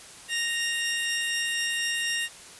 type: tone pair together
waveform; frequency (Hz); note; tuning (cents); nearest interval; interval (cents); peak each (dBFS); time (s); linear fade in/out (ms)
sawtooth; 1861.3 / 2794; A#6 / F7; -3 / 0; perfect fifth; 703; -25 / -26; 0.28-2.29; 50
effects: white hiss -46 dBFS RMS until 2.59 s + resampled to 24000 Hz